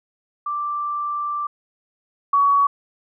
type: tone pair in turn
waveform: sine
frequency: 1175 / 1127.5 Hz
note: D6 / C#6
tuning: +1 / +29 cents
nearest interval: minor second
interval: 72 cents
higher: first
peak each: -22 / -13 dBFS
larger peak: second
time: 0.46-1.47 / 2.33-2.67 s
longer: first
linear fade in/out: 5 ms
effects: none